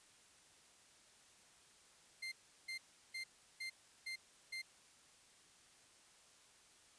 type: tone bursts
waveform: 30% pulse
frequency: 2093 Hz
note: C7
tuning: in tune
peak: -40 dBFS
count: 6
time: 2.22-4.62 s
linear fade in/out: 10 ms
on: 100 ms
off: 360 ms
effects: white hiss -66 dBFS RMS until 6.98 s + resampled to 22050 Hz